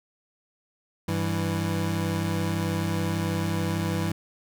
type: tone pair together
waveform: 25% pulse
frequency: 98.24 / 164.81 Hz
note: G2 / E3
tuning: +4 / 0 cents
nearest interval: major sixth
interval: 896 cents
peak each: -24 dBFS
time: 1.08-4.12 s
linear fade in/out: 5 ms
effects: none